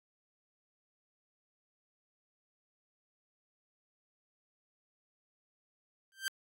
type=tone with exponential growth; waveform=sawtooth; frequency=1568 Hz; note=G6; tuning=in tune; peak=-26 dBFS; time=6.12-6.28 s; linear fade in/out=0 ms; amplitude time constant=33 ms; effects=AAC 48 kbps